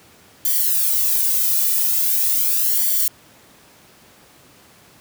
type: noise with flanger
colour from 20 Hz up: violet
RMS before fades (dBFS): -18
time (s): 0.45-3.08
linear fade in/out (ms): 2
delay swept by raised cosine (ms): 0.76 to 1.86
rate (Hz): 0.41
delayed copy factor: -0.95
effects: pink hiss -49 dBFS RMS until 5 s + high-pass 100 Hz 12 dB/octave